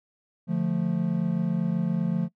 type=chord; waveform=triangle; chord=D minor; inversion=none; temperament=equal; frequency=146.83 / 174.61 / 220 Hz; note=D3 / F3 / A3; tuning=0 / 0 / 0 cents; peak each=-29 / -23 / -27 dBFS; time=0.47-2.29 s; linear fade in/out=50 ms; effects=noise-tail reverb RT60 0.1 s tail -23 dB re dry